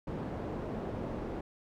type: low-pass noise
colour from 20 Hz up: white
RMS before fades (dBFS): -38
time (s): 0.07-1.41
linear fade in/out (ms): 5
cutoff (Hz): 450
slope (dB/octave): 12
effects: none